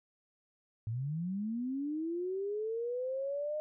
sine linear sweep, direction up, 105.6 to 614 Hz, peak -33 dBFS, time 0.87-3.6 s, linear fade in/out 0 ms, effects none

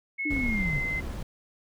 sine tone with pitch glide, 2186 to 2063 Hz, C#7 to C7, -25 to -25 cents, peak -28 dBFS, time 0.18-1.01 s, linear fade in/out 20 ms, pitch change -100 cents, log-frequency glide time 0.43-0.68 s
sine linear sweep, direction down, 308.4 to 130.81 Hz, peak -28 dBFS, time 0.25-0.8 s, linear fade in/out 10 ms
brown noise, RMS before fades -33 dBFS, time 0.3-1.23 s, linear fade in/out 5 ms
effects none

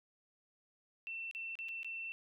sine tone with dropouts, 2689 Hz, E7, 34 cents sharp, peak -40 dBFS, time 1.07-2.12 s, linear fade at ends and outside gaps 0 ms, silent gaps 1.312-1.349 / 1.554-1.589 / 1.685-1.69 / 1.831-1.846 s, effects none

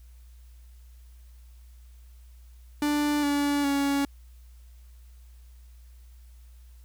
45% pulse tone with pitch steps, 294.3 / 287.2 / 280.4 Hz, D4 / D4 / C#4, +4 / -39 / +20 cents, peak -23 dBFS, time 2.82-4.05 s, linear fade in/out 2 ms, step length 410 ms, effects added 60 Hz sine -47 dBFS peak until 6.84 s + white hiss -65 dBFS RMS until 6.84 s

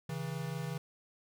square tone pair together, 136.4 / 161.69 Hz, C#3 / E3, -28 / -33 cents, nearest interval minor third, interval 295 cents, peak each -40 / -39 dBFS, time 0.09-0.78 s, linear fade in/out 5 ms, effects none

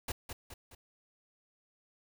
pink noise with echo, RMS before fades -36 dBFS, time 0.08-0.12 s, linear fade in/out 5 ms, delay 210 ms, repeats 3, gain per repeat -6 dB, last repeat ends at 0.75 s, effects none

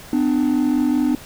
triangle tone pair together, 253.1 / 298.4 Hz, B3 / D4, +43 / +28 cents, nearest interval minor third, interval 285 cents, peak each -15 dBFS, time 0.13-1.15 s, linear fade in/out 2 ms, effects tanh soft clip ceiling -10 dBFS + pink hiss -40 dBFS RMS until 1.25 s

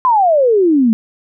sine exponential sweep, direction down, 1046 to 214.4 Hz, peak -8 dBFS, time 0.05-0.93 s, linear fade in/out 0 ms, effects none

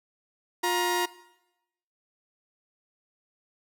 sawtooth tone pair together, 354.3 / 945.9 Hz, F4 / A#5, +25 / +25 cents, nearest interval octave + perfect fourth, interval 1700 cents, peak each -24 / -22 dBFS, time 0.63-1.06 s, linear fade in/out 10 ms, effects noise-tail reverb RT60 0.9 s tail -19 dB re dry

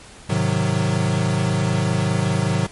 square chord, Ab dominant seventh, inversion none, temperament equal with one note detuned, 105.64 / 130.81 / 155.56 / 185 Hz, Ab2 / C3 / Eb3 / Gb3, +30 / 0 / 0 / 0 cents, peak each -24 dBFS, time 0.29-2.67 s, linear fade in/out 10 ms, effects pink hiss -43 dBFS RMS until 2.71 s + MP3 48 kbps

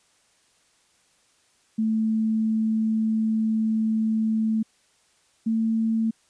sine tone pair in turn, 220.2 / 223.8 Hz, A3 / A3, +2 / +30 cents, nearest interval unison, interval 28 cents, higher second, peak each -20 dBFS, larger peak neither, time 1.78-4.63 / 5.46-6.11 s, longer first, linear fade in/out 10 ms, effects white hiss -63 dBFS RMS until 6.29 s + resampled to 22050 Hz

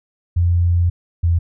sine tone pair in turn, 86.8 / 84.87 Hz, F2 / F2, -10 / -49 cents, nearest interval unison, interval 39 cents, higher first, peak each -12 dBFS, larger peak neither, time 0.36-0.9 / 1.23-1.39 s, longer first, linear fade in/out 10 ms, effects none

